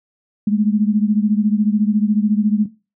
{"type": "beating tone pair", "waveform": "sine", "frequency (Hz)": [206.7, 220.7], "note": ["G#3", "A3"], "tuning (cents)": [-8, 5], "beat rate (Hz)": 14, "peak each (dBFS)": [-15, -19], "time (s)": [0.47, 2.66], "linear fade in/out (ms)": 5, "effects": ["noise-tail reverb RT60 0.3 s tail -17 dB re dry"]}